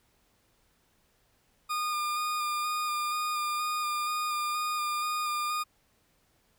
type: tone with vibrato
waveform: 40% pulse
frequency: 1216 Hz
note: D#6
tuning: 40 cents flat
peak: -28 dBFS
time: 1.69-5.64 s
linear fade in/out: 20 ms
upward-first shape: square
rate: 2.1 Hz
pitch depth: 14 cents each way
effects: pink hiss -69 dBFS RMS until 6.58 s